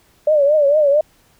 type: tone with vibrato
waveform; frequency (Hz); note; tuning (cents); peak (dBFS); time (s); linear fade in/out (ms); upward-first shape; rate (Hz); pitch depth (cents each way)
sine; 587.3; D5; 0; -10; 0.27-1.01; 5; triangle; 4.4; 120
effects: pink hiss -55 dBFS RMS until 1.39 s